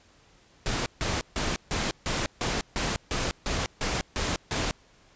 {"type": "noise bursts", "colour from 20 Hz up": "pink", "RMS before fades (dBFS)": -28, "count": 12, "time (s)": [0.66, 4.71], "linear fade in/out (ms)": 0, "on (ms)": 200, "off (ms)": 150, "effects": ["pink hiss -59 dBFS RMS until 5.15 s", "resampled to 16000 Hz"]}